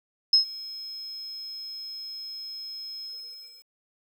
sine tone with ADSR envelope, 5160 Hz, E8, 38 cents flat, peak -13 dBFS, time 0.33-3.69 s, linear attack 5 ms, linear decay 110 ms, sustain -22 dB, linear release 630 ms, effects 9-bit

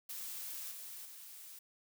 blue noise with level steps, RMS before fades -44 / -48 / -52 dBFS, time 0.09-1.59 s, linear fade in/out 5 ms, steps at 0.71 / 1.05 s, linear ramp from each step 5 ms, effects none

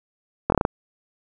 slowing click train, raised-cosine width 1 ms, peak -4 dBFS, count 6, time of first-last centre 0.5-0.651 s, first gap 22 ms, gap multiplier 1.16, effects none

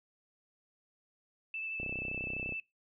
sine tone with vibrato, 2637 Hz, E7, in tune, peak -36 dBFS, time 1.54-2.6 s, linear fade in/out 2 ms, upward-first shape sine, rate 12 Hz, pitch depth 12 cents each way
click train, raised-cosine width 2 ms, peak -29 dBFS, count 24, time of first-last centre 1.8-2.523 s, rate 31.8 Hz
effects noise-tail reverb RT60 0.2 s tail -20 dB re dry

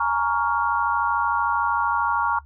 sine chord, Bb minor seventh, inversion third, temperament just, 839.1 / 932.3 / 1118.8 / 1398.5 Hz, Ab5 / Bb5 / Db6 / F6, +18 / 0 / +16 / +2 cents, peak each -29 / -23 / -24 / -26 dBFS, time 0-2.39 s, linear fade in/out 5 ms, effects noise-tail reverb RT60 0.1 s tail -18 dB re dry + added 72 Hz sine -44 dBFS peak until 2.45 s

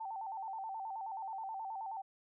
sine tone with vibrato, 830.6 Hz, G#5, in tune, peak -39 dBFS, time 0-2.02 s, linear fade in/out 10 ms, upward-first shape square, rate 9.4 Hz, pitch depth 120 cents each way, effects none

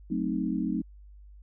sine chord, F# diminished seventh, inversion none, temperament equal, 185 / 220 / 261.6 / 311.1 Hz, F#3 / A3 / C4 / Eb4, 0 / 0 / 0 / 0 cents, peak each -32 dBFS, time 0.1-0.82 s, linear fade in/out 10 ms, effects added 50 Hz sine -47 dBFS peak until 1.42 s

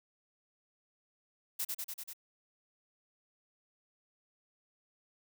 blue noise with echo, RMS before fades -35 dBFS, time 1.59-1.65 s, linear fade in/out 10 ms, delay 97 ms, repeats 5, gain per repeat -2 dB, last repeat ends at 2.135 s, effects none

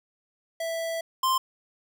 square tone pair in turn, 659.3 / 1046.6 Hz, E5 / C6, 0 / 0 cents, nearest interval minor sixth, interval 800 cents, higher second, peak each -29 / -22 dBFS, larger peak second, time 0.6-1.01 / 1.23-1.38 s, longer first, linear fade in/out 5 ms, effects none

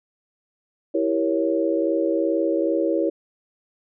sine chord, E diminished seventh, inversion none, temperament equal with one note detuned, 329.6 / 392 / 470.5 / 554.4 Hz, E4 / G4 / Bb4 / Db5, 0 / 0 / +16 / 0 cents, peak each -22 / -27 / -26 / -24 dBFS, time 0.94-3.1 s, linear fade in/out 10 ms, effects none

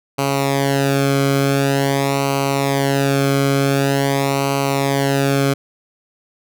sawtooth tone with flanger, 138.3 Hz, C#3, 4 cents flat, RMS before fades -17 dBFS, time 0.18-5.54 s, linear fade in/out 10 ms, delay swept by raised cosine 0.57 to 1.1 ms, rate 0.46 Hz, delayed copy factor -0.8, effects none

